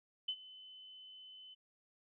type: tone with ADSR envelope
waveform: sine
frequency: 3032 Hz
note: F#7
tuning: 42 cents sharp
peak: -33 dBFS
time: 0.28-1.55 s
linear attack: 7 ms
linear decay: 64 ms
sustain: -19 dB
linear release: 19 ms
effects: none